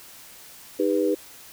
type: chord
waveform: sine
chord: Eb augmented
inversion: none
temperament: equal with one note detuned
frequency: 311.1 / 401.9 / 493.9 Hz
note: Eb4 / G4 / B4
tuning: 0 / +43 / 0 cents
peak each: -24 / -24 / -24 dBFS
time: 0.79-1.15 s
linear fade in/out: 10 ms
effects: white hiss -46 dBFS RMS until 1.52 s